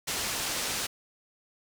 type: low-pass noise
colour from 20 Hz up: white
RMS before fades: -32 dBFS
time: 0.07-0.87 s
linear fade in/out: 10 ms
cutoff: 8100 Hz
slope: 12 dB/octave
effects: none